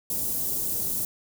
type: band-stop noise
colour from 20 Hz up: white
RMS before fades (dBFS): -28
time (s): 0.1-1.05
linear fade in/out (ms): 2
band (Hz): 390 to 9500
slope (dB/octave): 12
effects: none